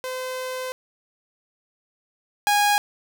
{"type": "tone pair in turn", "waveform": "sawtooth", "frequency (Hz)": [513, 822.8], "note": ["C5", "G#5"], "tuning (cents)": [-34, -16], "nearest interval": "minor sixth", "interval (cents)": 818, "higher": "second", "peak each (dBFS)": [-24, -13], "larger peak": "second", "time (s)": [[0.04, 0.72], [2.47, 2.78]], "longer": "first", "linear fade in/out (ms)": 0, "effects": []}